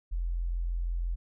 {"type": "tone", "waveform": "sine", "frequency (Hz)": 43, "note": "F1", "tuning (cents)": -26, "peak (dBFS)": -28, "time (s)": [0.11, 1.16], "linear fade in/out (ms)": 20, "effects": []}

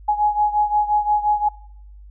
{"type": "beating tone pair", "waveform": "sine", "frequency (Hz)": [836, 841.7], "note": ["G#5", "G#5"], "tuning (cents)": [11, 23], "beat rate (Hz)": 5.7, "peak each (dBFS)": [-17, -21], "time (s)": [0.08, 1.49], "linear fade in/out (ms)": 10, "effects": ["noise-tail reverb RT60 0.7 s tail -22 dB re dry", "added 50 Hz sine -39 dBFS peak until 2.1 s"]}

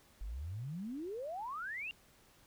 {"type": "exponential sweep", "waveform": "sine", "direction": "up", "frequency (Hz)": [44.8, 2846], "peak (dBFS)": -39, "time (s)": [0.21, 1.91], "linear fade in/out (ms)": 0, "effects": ["pink hiss -65 dBFS RMS until 2.46 s"]}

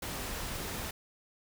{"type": "noise", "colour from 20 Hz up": "pink", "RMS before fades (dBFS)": -38, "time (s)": [0.02, 0.91], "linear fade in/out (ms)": 5, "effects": []}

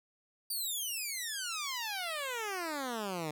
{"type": "exponential sweep", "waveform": "10% pulse", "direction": "down", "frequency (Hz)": [4711, 147.9], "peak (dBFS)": -27, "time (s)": [0.5, 3.31], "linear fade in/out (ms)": 5, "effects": []}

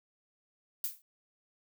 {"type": "noise with exponential decay", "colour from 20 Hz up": "violet", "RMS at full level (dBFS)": -30, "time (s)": [0.84, 1.02], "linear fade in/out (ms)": 2, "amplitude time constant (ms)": 38, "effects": []}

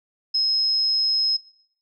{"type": "tone", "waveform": "sine", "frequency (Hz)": 5140, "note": "E8", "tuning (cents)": -45, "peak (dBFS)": -18, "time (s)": [0.34, 1.37], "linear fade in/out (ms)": 10, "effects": ["noise-tail reverb RT60 0.7 s tail -22 dB re dry"]}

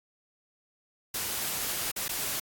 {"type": "noise with dropouts", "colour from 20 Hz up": "white", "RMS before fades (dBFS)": -32, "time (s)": [1.14, 2.4], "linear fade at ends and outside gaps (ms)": 5, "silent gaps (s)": [[1.916, 1.961], [2.082, 2.091]], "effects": ["AAC 64 kbps"]}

